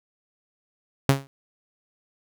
sawtooth tone with exponential decay, 137 Hz, C#3, 20 cents flat, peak -8 dBFS, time 1.09-1.27 s, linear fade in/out 0 ms, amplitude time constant 38 ms, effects none

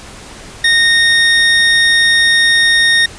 25% pulse tone, 1850 Hz, A#6, 14 cents flat, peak -4 dBFS, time 0.64-3.06 s, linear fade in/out 5 ms, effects pink hiss -33 dBFS RMS until 3.18 s + resampled to 22050 Hz

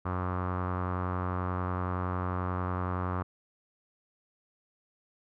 sawtooth tone with low-pass filter, 91 Hz, F#2, 28 cents flat, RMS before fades -32 dBFS, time 0.05-3.23 s, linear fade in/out 10 ms, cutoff 1200 Hz, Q 4.4, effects none

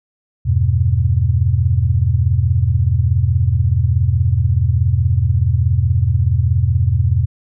sine chord, E minor, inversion none, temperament just, 82.41 / 98.89 / 123.61 Hz, E2 / G2 / B2, 0 / +16 / +2 cents, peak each -16 dBFS, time 0.45-7.26 s, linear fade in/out 20 ms, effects none

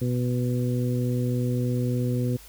harmonic tone, 123.47 Hz, B2, in tune, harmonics 1 / 2 / 3 / 4, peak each -24 / -28 / -34 / -34 dBFS, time 0.01-2.37 s, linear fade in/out 10 ms, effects added 50 Hz sine -49 dBFS peak until 2.48 s + white hiss -49 dBFS RMS until 2.48 s

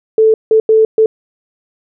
sine tone bursts at uneven times, 440 Hz, A4, in tune, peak -5 dBFS, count 4, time 0.18-0.34 / 0.51-0.6 / 0.69-0.85 / 0.98-1.06 s, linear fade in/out 2 ms, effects none

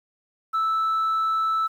sine tone, 1315 Hz, E6, 5 cents flat, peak -18 dBFS, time 0.53-1.68 s, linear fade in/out 20 ms, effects tanh soft clip ceiling -19 dBFS + 9-bit

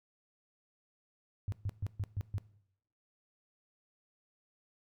sine tone bursts, 99.5 Hz, G2, 26 cents sharp, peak -32 dBFS, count 6, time 1.48-2.382 s, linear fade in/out 0 ms, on 42 ms, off 130 ms, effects noise-tail reverb RT60 0.7 s tail -18 dB re dry

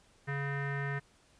square tone with low-pass filter, 140.2 Hz, C#3, 20 cents sharp, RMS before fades -35 dBFS, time 0.27-1 s, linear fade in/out 20 ms, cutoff 1800 Hz, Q 6.8, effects pink hiss -65 dBFS RMS until 1.39 s + resampled to 22050 Hz

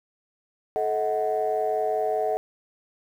sine tone cluster, 434.7 / 636 / 741 Hz, A4 / D#5 / F#5, -21 / +38 / +2 cents, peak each -26 dBFS, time 0.76-2.37 s, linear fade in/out 0 ms, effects tanh soft clip ceiling -15 dBFS + 9-bit

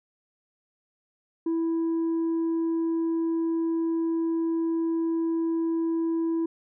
sine tone with tanh clipping, 329.6 Hz, E4, in tune, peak -24 dBFS, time 1.46-6.46 s, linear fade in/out 5 ms, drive 2 dB, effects none

